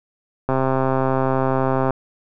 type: click train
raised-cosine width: 1 ms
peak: -6 dBFS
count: 188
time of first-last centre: 0.49-1.907 s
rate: 132 Hz
effects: none